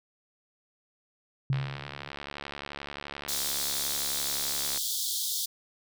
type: tone with exponential decay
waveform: sine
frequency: 134.3 Hz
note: C3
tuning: 46 cents sharp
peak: -22 dBFS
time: 1.5-2.1 s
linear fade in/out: 2 ms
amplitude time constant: 130 ms
type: click train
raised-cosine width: 0.3 ms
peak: -21 dBFS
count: 233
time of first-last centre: 1.53-4.775 s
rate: 71.5 Hz
type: high-pass noise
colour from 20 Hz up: pink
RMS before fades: -31 dBFS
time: 3.28-5.46 s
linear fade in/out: 10 ms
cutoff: 3300 Hz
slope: 96 dB/octave
effects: none